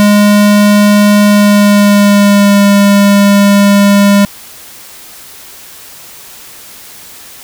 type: tone with pitch glide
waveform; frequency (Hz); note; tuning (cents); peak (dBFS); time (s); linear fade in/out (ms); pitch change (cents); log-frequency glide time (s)
square; 206.3 to 201.4; G#3 to G3; -11 to +47; -4; 0-4.25; 0; -42; 1.25-2.65
effects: white hiss -32 dBFS RMS until 7.43 s